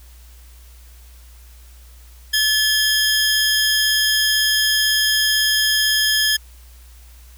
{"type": "tone cluster", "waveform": "40% pulse", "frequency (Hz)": [1726, 3218, 5100], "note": ["A6", "G7", "D#8"], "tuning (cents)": [-34, 45, 42], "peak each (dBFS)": -19, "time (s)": [2.33, 6.37], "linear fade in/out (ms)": 10, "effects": ["added 60 Hz sine -41 dBFS peak until 7.37 s", "white hiss -51 dBFS RMS until 7.37 s"]}